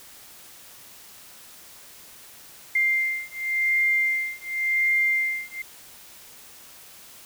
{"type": "beating tone pair", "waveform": "sine", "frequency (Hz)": [2100, 2100.91], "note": ["C7", "C7"], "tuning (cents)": [6, 7], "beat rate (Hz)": 0.91, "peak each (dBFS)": -24, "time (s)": [2.75, 5.62], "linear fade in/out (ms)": 5, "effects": ["white hiss -47 dBFS RMS until 7.25 s"]}